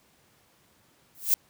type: noise with exponential growth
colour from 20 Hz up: violet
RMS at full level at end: -18 dBFS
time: 1.15-1.34 s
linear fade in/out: 0 ms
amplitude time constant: 41 ms
effects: pink hiss -63 dBFS RMS until 1.49 s + high-pass 80 Hz 12 dB/octave